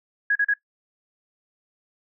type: tone bursts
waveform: sine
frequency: 1661.2 Hz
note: G#6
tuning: in tune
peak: -17 dBFS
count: 3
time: 0.3-0.538 s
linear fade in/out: 5 ms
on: 54 ms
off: 38 ms
effects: noise-tail reverb RT60 0.1 s tail -19 dB re dry